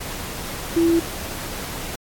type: tone in noise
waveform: sine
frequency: 334.6 Hz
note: E4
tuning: 26 cents sharp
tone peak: -14 dBFS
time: 0.76-1 s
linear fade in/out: 10 ms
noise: pink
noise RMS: -31 dBFS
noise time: 0-1.96 s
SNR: +14 dB
effects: AAC 64 kbps